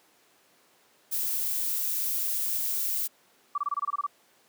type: noise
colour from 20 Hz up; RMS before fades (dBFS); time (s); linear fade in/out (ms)
violet; -29; 1.11-3.08; 20
type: tone bursts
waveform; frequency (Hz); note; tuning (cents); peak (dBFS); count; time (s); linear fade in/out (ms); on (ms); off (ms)
sine; 1158; D6; -25; -25; 10; 3.55-4.066; 5; 30; 24
effects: pink hiss -62 dBFS RMS until 4.48 s + high-pass 300 Hz 12 dB/octave